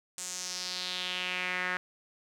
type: tone with band-pass filter sweep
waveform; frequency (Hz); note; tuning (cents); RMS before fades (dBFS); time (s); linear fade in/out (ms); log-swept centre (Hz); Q
sawtooth; 181.8; F#3; -30; -35; 0.18-1.77; 0; 7700 to 1700; 3.1
effects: none